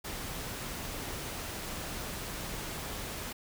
pink noise, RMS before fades -39 dBFS, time 0.04-3.33 s, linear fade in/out 10 ms, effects none

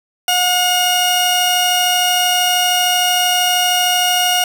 sawtooth tone pair together, 723 / 2859 Hz, F#5 / F7, -40 / +40 cents, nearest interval 2 octaves, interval 2380 cents, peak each -12 dBFS, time 0.28-4.44 s, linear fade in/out 2 ms, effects none

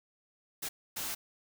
white noise bursts at uneven times, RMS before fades -37 dBFS, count 2, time 0.62-0.69 / 0.96-1.15 s, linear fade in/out 10 ms, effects none

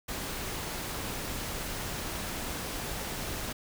pink noise, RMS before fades -36 dBFS, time 0.08-3.53 s, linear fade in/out 10 ms, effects none

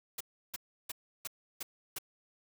white noise bursts, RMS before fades -39 dBFS, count 6, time 0.18-1.986 s, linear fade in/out 5 ms, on 26 ms, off 330 ms, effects none

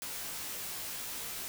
white noise with comb filter, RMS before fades -40 dBFS, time 0.02-1.48 s, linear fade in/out 0 ms, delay 16 ms, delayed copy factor -0.8, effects none

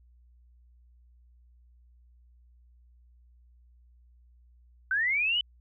sine linear sweep, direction up, 1500 to 3035 Hz, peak -24 dBFS, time 4.91-5.41 s, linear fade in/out 2 ms, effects added 60 Hz sine -56 dBFS peak until 5.6 s

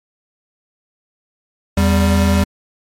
square tone pair together, 82.41 / 196.01 Hz, E2 / G3, 0 / 0 cents, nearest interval octave + minor third, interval 1500 cents, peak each -14 / -15 dBFS, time 1.77-2.44 s, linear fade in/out 5 ms, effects MP3 64 kbps

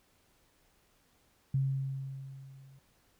sine tone with level ramp, 135.1 Hz, C#3, 44 cents flat, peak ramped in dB -25 to -54 dBFS, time 1.54-2.79 s, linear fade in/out 5 ms, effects pink hiss -69 dBFS RMS until 3.19 s

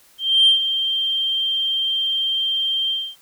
sine tone with ADSR envelope, 3159 Hz, G7, 13 cents sharp, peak -8 dBFS, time 0.18-3.16 s, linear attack 290 ms, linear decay 120 ms, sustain -10 dB, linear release 260 ms, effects tanh soft clip ceiling -6 dBFS + white hiss -53 dBFS RMS until 3.21 s

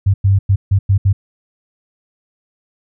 sine tone bursts at uneven times, 98 Hz, G2, in tune, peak -8 dBFS, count 6, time 0.06-0.14 / 0.24-0.39 / 0.49-0.56 / 0.71-0.79 / 0.89-0.98 / 1.05-1.13 s, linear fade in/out 10 ms, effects none

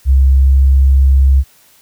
sine tone with pitch glide, 66.9 to 67.37 Hz, C2 to C#2, +39 to -49 cents, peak -5 dBFS, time 0.05-1.44 s, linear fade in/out 50 ms, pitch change +12 cents, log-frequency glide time 0.36-0.53 s, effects white hiss -48 dBFS RMS until 1.81 s

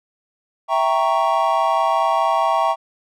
triangle chord, E diminished seventh, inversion none, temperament equal, 659.3 / 784 / 932.3 / 1108.7 Hz, E5 / G5 / Bb5 / Db6, 0 / 0 / 0 / 0 cents, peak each -19 dBFS, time 0.68-2.76 s, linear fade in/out 50 ms, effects none

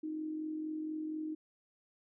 sine tone with amplitude modulation, 311.1 Hz, D#4, in tune, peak -34 dBFS, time 0.03-1.35 s, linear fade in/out 10 ms, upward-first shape sine, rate 44.2 Hz, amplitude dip 45%, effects none

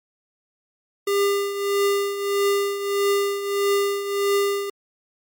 square tone with tremolo, 401.1 Hz, G4, 40 cents sharp, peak -17 dBFS, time 1.07-4.7 s, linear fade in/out 5 ms, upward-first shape triangle, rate 1.6 Hz, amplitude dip 70%, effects MP3 96 kbps

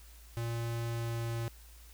square tone with pitch glide, 116.54 to 115.87 Hz, A#2 to A#2, 0 to -10 cents, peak -34 dBFS, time 0.37-1.48 s, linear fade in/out 0 ms, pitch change -10 cents, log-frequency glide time 0.86-1.34 s, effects added 57 Hz sine -52 dBFS peak until 1.93 s + white hiss -59 dBFS RMS until 1.93 s

